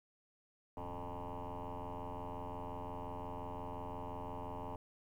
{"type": "tone with frequency modulation", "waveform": "sine", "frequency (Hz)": 440, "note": "A4", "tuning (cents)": 0, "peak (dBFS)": -39, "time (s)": [0.77, 4.76], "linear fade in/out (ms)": 2, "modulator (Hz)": 85.7, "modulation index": 6.6, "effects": ["tanh soft clip ceiling -39 dBFS", "12-bit"]}